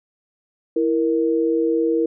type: tone pair together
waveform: sine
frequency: 329.6 / 467.7 Hz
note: E4 / A#4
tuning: 0 / +6 cents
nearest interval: tritone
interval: 606 cents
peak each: -19 dBFS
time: 0.76-2.06 s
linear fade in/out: 5 ms
effects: none